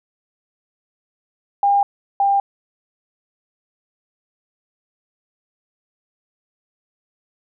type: tone pair in turn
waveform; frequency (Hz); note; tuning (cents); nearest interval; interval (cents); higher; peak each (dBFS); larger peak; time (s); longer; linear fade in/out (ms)
sine; 804 / 796.1; G5 / G5; +44 / +27; unison; 17; first; -12 / -13; first; 1.63-1.83 / 2.2-2.4; neither; 2
effects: none